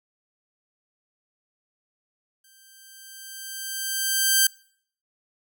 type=tone with exponential growth; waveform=5% pulse; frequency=1570 Hz; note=G6; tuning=2 cents sharp; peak=-4 dBFS; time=2.44-4.47 s; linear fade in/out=5 ms; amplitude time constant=440 ms; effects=noise-tail reverb RT60 0.6 s tail -26 dB re dry